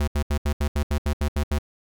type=tone bursts; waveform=square; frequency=73.42 Hz; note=D2; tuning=in tune; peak=-21 dBFS; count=11; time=0-1.586 s; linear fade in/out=5 ms; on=76 ms; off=75 ms; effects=none